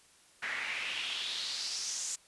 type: noise with band-pass filter sweep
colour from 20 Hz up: pink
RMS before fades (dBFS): -37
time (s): 0.42-2.16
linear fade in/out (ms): 10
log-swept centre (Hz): 1800 to 7300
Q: 3.6
effects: white hiss -62 dBFS RMS until 2.27 s + resampled to 24000 Hz